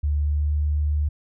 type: tone with pitch glide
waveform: sine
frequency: 73.42 to 74.4 Hz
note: D2 to D2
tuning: 0 to +23 cents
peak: -19 dBFS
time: 0.03-1.09 s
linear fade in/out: 10 ms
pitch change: +23 cents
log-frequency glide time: 0.17-0.54 s
effects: none